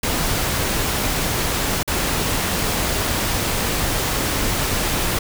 pink noise with dropouts, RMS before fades -21 dBFS, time 0.03-5.19 s, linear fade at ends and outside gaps 5 ms, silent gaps 1.831-1.876 s, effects none

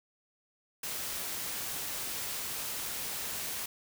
white noise, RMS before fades -37 dBFS, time 0.83-3.66 s, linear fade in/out 5 ms, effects none

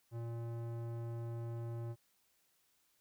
square tone with low-pass filter, 116.54 Hz, A#2, in tune, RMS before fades -42 dBFS, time 0.11-1.96 s, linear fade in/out 50 ms, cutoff 870 Hz, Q 0.63, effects white hiss -75 dBFS RMS until 3 s

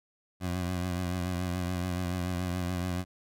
20% pulse tone with vibrato, 89.8 Hz, F2, 49 cents sharp, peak -25 dBFS, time 0.4-3.05 s, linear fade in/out 50 ms, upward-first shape triangle, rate 7 Hz, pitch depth 58 cents each way, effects none

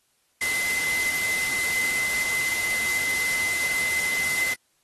sine tone in noise, 2046 Hz, C7, 39 cents flat, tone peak -24 dBFS, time 0.41-4.54 s, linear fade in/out 5 ms, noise white, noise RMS -30 dBFS, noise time 0.41-4.54 s, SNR +3 dB, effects white hiss -68 dBFS RMS until 4.83 s + AAC 32 kbps

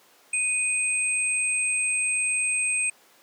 sine tone pair together, 2489 / 8372 Hz, D#7 / C9, 0 / 0 cents, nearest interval octave + major sixth, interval 2100 cents, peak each -25 dBFS, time 0.33-2.9 s, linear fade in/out 5 ms, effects pink hiss -56 dBFS RMS until 3.22 s + high-pass 400 Hz 12 dB/octave

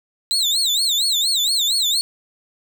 35% pulse tone with vibrato, 3900 Hz, B7, 23 cents flat, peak -15 dBFS, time 0.31-2.01 s, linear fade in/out 0 ms, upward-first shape sine, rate 4.3 Hz, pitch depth 200 cents each way, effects none

